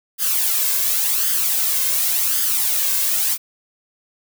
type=noise with flanger; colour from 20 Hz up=blue; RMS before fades=-19 dBFS; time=0.18-3.38 s; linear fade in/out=50 ms; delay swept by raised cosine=0.61 to 1.91 ms; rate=0.9 Hz; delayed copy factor=+0.6; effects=none